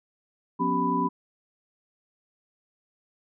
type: tone cluster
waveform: sine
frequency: 178.5 / 245.8 / 275.8 / 385.5 / 993 Hz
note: F3 / B3 / C#4 / G4 / B5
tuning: +38 / -8 / -9 / -29 / +9 cents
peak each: -31 / -30 / -29 / -33 / -25 dBFS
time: 0.59-1.09 s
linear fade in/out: 20 ms
effects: none